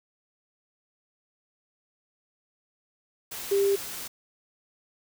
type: tone in noise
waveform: sine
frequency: 397.2 Hz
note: G4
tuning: 23 cents sharp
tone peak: -20 dBFS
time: 3.51-3.76 s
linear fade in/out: 10 ms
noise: white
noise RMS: -37 dBFS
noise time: 3.31-4.08 s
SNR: +14 dB
effects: none

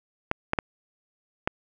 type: clicks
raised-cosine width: 0.5 ms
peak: -8 dBFS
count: 4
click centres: 0.314 / 0.534 / 0.588 / 1.475 s
effects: none

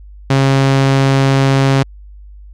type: tone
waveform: sawtooth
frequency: 135.7 Hz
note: C#3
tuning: 36 cents flat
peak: -5 dBFS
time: 0.3-1.83 s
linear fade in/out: 5 ms
effects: added 50 Hz sine -33 dBFS peak until 2.53 s + low-pass 6000 Hz 12 dB/octave

